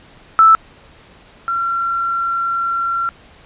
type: tone pair in turn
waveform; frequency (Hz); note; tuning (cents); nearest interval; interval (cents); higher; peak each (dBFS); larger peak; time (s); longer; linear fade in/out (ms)
sine; 1318.5 / 1365.2; E6 / F6; 0 / -40; minor second; 60; second; -5 / -16; first; 0.39-0.55 / 1.48-3.09; second; 0
effects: pink hiss -45 dBFS RMS until 3.45 s + resampled to 8000 Hz